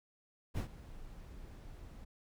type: noise with ADSR envelope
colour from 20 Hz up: brown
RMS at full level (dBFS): -33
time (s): 0.54-2.05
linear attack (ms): 38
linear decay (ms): 97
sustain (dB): -17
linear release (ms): 14
effects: none